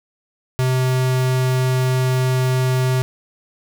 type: tone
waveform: square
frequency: 128.8 Hz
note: C3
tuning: 27 cents flat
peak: -16 dBFS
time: 0.59-3.02 s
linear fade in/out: 0 ms
effects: none